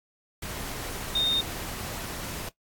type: tone in noise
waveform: sine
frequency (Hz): 3670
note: A#7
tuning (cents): -28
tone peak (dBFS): -22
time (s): 1.15-1.41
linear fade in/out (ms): 5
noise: pink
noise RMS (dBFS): -36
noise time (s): 0.42-2.49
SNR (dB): +11
effects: noise-tail reverb RT60 0.1 s tail -17 dB re dry + AAC 64 kbps